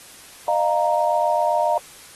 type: chord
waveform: sine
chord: Eb suspended second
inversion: none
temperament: equal with one note detuned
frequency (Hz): 610.9 / 698.5 / 932.3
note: Eb5 / F5 / Bb5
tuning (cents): -32 / 0 / 0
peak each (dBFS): -21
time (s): 0.48-1.78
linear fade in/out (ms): 2
effects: white hiss -44 dBFS RMS until 2.15 s + AAC 32 kbps